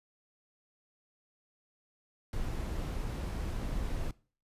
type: noise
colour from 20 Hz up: brown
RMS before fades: -35 dBFS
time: 2.33-4.11 s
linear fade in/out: 2 ms
effects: noise-tail reverb RT60 0.4 s tail -21 dB re dry + resampled to 32000 Hz